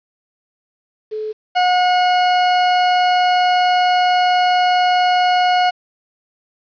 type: tone pair in turn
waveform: sine / 40% pulse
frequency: 431 / 724.9 Hz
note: A4 / F#5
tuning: -36 / -36 cents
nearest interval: major sixth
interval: 900 cents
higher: second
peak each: -21 / -11 dBFS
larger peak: second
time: 1.11-1.33 / 1.55-5.71 s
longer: second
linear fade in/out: 20 ms
effects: resampled to 11025 Hz + 8-bit